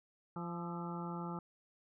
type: harmonic tone with a mistuned harmonic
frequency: 172.5 Hz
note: F3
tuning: 21 cents flat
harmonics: 1 / 2 / 3 / 4 / 5 / 6 / 7 / 8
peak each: -41 / -47 / -53 / -55 / -47 / -56 / -49 / -51 dBFS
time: 0.36-1.39 s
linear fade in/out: 2 ms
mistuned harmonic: 8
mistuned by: -66 cents
effects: none